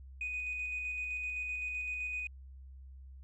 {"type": "tone with tremolo", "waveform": "sine", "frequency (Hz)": 2489, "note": "D#7", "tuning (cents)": 0, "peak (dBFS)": -33, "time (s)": [0.21, 2.27], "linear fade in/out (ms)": 2, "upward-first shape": "square", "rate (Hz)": 7.8, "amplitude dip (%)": 25, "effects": ["tanh soft clip ceiling -31 dBFS", "added 66 Hz sine -48 dBFS peak until 3.23 s"]}